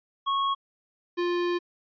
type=tone pair in turn; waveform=square; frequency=1100 / 350.6 Hz; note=C#6 / F4; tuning=-14 / +7 cents; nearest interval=octave + minor sixth; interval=1979 cents; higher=first; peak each=-24 / -25 dBFS; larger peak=first; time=0.26-0.55 / 1.17-1.59 s; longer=second; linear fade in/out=20 ms; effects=resampled to 11025 Hz